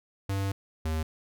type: tone pair in turn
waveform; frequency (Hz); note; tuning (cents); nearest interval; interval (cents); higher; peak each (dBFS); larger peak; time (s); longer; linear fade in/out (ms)
square; 98 / 79.13; G2 / D#2; 0 / +30; major third; 370; first; -28; neither; 0.29-0.52 / 0.85-1.03; first; 5
effects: none